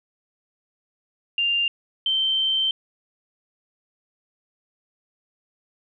sine tone pair in turn, 2794 / 3114 Hz, F7 / G7, 0 / -12 cents, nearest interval major second, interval 188 cents, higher second, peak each -19 dBFS, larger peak neither, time 1.38-1.68 / 2.06-2.71 s, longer second, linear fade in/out 2 ms, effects none

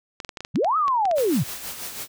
clicks, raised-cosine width 0.2 ms, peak -16 dBFS, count 12, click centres 0.202 / 0.248 / 0.292 / 0.372 / 0.406 / 0.449 / 0.558 / 0.646 / 0.881 / 1.054 / 1.113 / 1.183 s
sine linear two-way sweep, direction up then down, 96.9 to 1300 to 96.9 Hz, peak -18 dBFS, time 0.54-1.44 s, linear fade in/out 20 ms, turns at 0.77 s
white noise with tremolo, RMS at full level -32 dBFS, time 1.15-2.08 s, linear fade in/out 50 ms, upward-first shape sine, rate 6.1 Hz, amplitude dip 50%
effects none

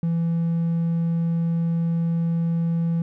triangle tone, 167.2 Hz, E3, 25 cents sharp, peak -17 dBFS, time 0.03-3.02 s, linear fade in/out 2 ms, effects tanh soft clip ceiling -13 dBFS

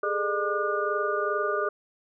sine tone cluster, 409.3 / 431.8 / 604 / 1200 / 1449 Hz, G#4 / A4 / D5 / D6 / F#6, -25 / -33 / +48 / +37 / -37 cents, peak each -30 / -33 / -31 / -29 / -32 dBFS, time 0.03-1.69 s, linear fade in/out 5 ms, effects none

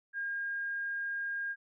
sine tone, 1617 Hz, G#6, 47 cents flat, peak -33 dBFS, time 0.13-1.56 s, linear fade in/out 50 ms, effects none

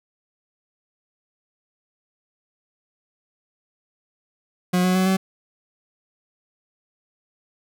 40% pulse tone with pitch steps, 180.6 / 183.65 / 186.75 / 189.91 Hz, F#3 / F#3 / F#3 / F#3, -42 / -13 / +16 / +45 cents, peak -16 dBFS, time 4.73-5.17 s, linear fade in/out 10 ms, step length 110 ms, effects none

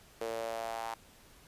sawtooth tone with high-pass filter sweep, 113.7 Hz, A#2, 43 cents flat, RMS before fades -38 dBFS, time 0.21-0.94 s, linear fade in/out 0 ms, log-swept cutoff 470 to 860 Hz, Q 4.5, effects pink hiss -59 dBFS RMS until 1.47 s + resampled to 32000 Hz

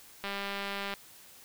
click train, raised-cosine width 0.3 ms, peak -20 dBFS, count 140, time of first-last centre 0.24-0.938 s, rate 199 Hz, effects white hiss -54 dBFS RMS until 1.44 s

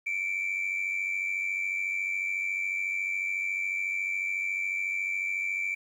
sine tone pair together, 2246 / 2340 Hz, C#7 / D7, +22 / -7 cents, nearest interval minor second, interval 71 cents, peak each -33 / -27 dBFS, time 0.06-5.75 s, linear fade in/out 10 ms, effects tanh soft clip ceiling -25 dBFS + 10-bit

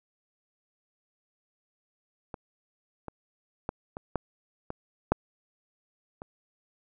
clicks, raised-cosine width 1 ms, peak -23 / -23 / -16 / -23 / -13 / -20 / -7 / -26 dBFS, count 8, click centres 2.342 / 3.083 / 3.691 / 3.969 / 4.157 / 4.704 / 5.12 / 6.219 s, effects none

